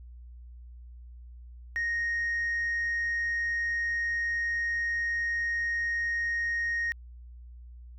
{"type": "tone", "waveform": "sine", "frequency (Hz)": 1864.7, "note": "A#6", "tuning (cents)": 0, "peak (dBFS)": -25, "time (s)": [1.76, 6.92], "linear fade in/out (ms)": 0, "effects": ["tanh soft clip ceiling -25 dBFS", "added 60 Hz sine -44 dBFS peak until 7.98 s"]}